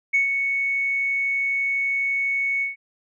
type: tone with ADSR envelope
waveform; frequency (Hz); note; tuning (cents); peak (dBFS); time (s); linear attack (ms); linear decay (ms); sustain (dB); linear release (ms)
sine; 2217; C#7; 0; -14; 0.13-2.76; 17; 120; -6; 140
effects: tanh soft clip ceiling -11 dBFS